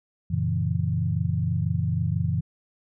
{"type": "chord", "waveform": "sine", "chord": "F# dominant seventh", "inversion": "none", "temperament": "equal", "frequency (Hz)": [92.5, 116.54, 138.59, 164.81], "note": ["F#2", "A#2", "C#3", "E3"], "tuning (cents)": [0, 0, 0, 0], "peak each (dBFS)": [-27, -28, -29, -27], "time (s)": [0.3, 2.41], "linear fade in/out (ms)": 10, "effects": []}